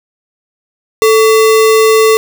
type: tone with sample-and-hold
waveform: sine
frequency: 440 Hz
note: A4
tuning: in tune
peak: -4 dBFS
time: 1.02-2.17 s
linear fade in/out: 0 ms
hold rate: 1575 Hz
effects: none